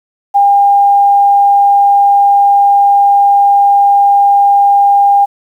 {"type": "tone", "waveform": "sine", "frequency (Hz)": 804, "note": "G5", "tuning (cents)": 44, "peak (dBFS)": -4, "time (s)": [0.34, 5.26], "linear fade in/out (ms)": 20, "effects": ["7-bit"]}